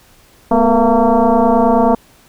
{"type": "tone with frequency modulation", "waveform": "sine", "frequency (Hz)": 216.3, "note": "A3", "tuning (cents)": -29, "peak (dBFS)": -8, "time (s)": [0.51, 1.95], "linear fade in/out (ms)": 5, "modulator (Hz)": 231, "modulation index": 3.3, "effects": ["pink hiss -48 dBFS RMS until 2.28 s"]}